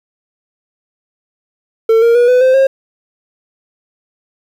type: tone with pitch steps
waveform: triangle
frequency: 449.9 / 466 / 482.7 / 500.1 / 518 / 536.6 Hz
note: A4 / A#4 / B4 / B4 / C5 / C5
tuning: +39 / -1 / -40 / +22 / -17 / +44 cents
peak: -4 dBFS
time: 1.89-2.67 s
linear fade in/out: 5 ms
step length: 130 ms
effects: 7-bit